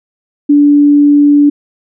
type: tone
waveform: sine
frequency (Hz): 290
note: D4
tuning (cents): -22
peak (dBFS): -3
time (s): 0.49-1.5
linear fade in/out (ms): 10
effects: none